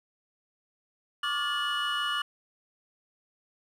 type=tone cluster; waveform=triangle; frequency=1113 / 1179 / 1416 / 1734 / 2931 Hz; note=C#6 / D6 / F6 / A6 / F#7; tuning=+7 / +6 / +23 / -26 / -17 cents; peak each=-38 / -31 / -32 / -35 / -30 dBFS; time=1.23-2.22 s; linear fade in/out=5 ms; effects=none